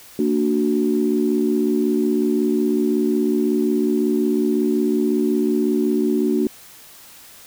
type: chord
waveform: sine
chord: Bb augmented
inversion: none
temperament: equal with one note detuned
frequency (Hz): 228.2 / 293.7 / 370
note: Bb3 / D4 / F#4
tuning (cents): -37 / 0 / 0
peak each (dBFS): -20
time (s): 0.19-6.47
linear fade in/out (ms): 2
effects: tanh soft clip ceiling -6 dBFS + white hiss -44 dBFS RMS until 7.46 s